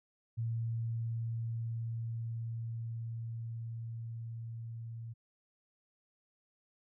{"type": "tone with level ramp", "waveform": "sine", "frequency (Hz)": 114.8, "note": "A#2", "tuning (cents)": -26, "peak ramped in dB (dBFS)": [-32, -41], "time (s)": [0.37, 5.14], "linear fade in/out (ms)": 20, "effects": []}